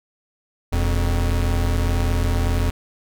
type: tone pair together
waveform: square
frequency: 40.86 / 86 Hz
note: E1 / F2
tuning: -14 / -26 cents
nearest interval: octave + minor second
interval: 1288 cents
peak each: -21 dBFS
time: 0.72-2.71 s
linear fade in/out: 10 ms
effects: none